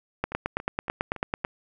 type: two click trains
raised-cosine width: 0.5 ms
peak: -22 / -10 dBFS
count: 5 / 12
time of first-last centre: 0.32-1.444 / 0.24-1.449 s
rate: 3.56 / 9.1 Hz
effects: none